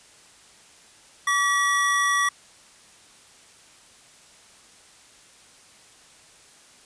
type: tone pair together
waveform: square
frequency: 1147 / 1929 Hz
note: D6 / B6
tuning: -41 / -41 cents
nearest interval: major sixth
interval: 900 cents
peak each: -23 dBFS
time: 1.27-2.29 s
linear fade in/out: 5 ms
effects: white hiss -52 dBFS RMS until 6.85 s + resampled to 22050 Hz